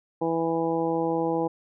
harmonic tone, 164.8 Hz, E3, in tune, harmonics 1 / 2 / 3 / 4 / 5 / 6, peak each -34 / -27 / -27 / -36 / -30 / -37 dBFS, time 0.21-1.48 s, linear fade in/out 10 ms, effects none

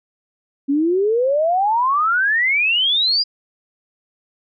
sine exponential sweep, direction up, 271 to 4946 Hz, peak -14 dBFS, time 0.68-3.24 s, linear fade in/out 20 ms, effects none

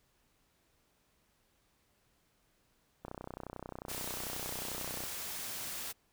click train, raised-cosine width 1 ms, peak -28 dBFS, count 63, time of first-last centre 3.05-5.037 s, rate 31.2 Hz
white noise, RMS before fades -41 dBFS, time 3.88-5.93 s, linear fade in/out 20 ms
effects pink hiss -73 dBFS RMS until 6.12 s

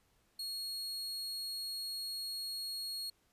40% pulse tone, 4304 Hz, C8, 48 cents sharp, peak -37 dBFS, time 0.39-3.1 s, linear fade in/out 5 ms, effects pink hiss -73 dBFS RMS until 3.32 s + resampled to 32000 Hz

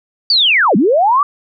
sine linear two-way sweep, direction down then up, 4699 to 172.7 to 1190 Hz, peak -8 dBFS, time 0.3-1.23 s, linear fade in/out 2 ms, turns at 0.76 s, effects none

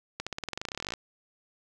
accelerating click train, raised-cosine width 0.2 ms, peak -16 dBFS, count 22, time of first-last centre 0.2-0.937 s, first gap 66 ms, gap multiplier 0.93, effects none

